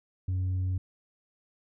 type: tone with tanh clipping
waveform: sine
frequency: 92.5 Hz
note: F#2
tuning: in tune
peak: -27 dBFS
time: 0.28-0.78 s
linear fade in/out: 5 ms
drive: 2 dB
effects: none